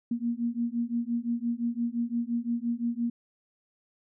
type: beating tone pair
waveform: sine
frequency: 233.1 / 238.9 Hz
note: A#3 / A#3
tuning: 0 / +43 cents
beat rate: 5.8 Hz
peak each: -30 dBFS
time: 0.11-3.1 s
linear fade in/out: 5 ms
effects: none